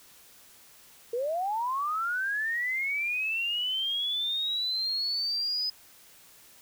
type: linear sweep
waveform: sine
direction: up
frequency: 452.5 to 5030 Hz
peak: -27 dBFS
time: 1.13-5.7 s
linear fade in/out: 5 ms
effects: white hiss -55 dBFS RMS until 6.61 s